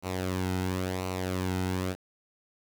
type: tone with flanger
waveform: sawtooth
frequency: 92.5 Hz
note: F#2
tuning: in tune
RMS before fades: -31 dBFS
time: 0.02-1.96 s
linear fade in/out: 50 ms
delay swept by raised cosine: 0.58 to 1.78 ms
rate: 0.95 Hz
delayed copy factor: -0.6
effects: 8-bit